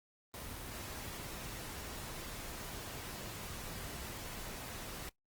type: noise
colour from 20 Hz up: pink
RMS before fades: -45 dBFS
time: 0.34-5.09 s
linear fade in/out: 0 ms
effects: noise-tail reverb RT60 0.1 s tail -18 dB re dry + Opus 24 kbps